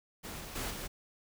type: noise with level steps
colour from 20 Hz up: pink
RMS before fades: -43 / -45 / -37 / -41 dBFS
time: 0.23-0.88 s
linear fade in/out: 20 ms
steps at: 0.4 / 0.55 / 0.7 s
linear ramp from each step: 10 ms
effects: none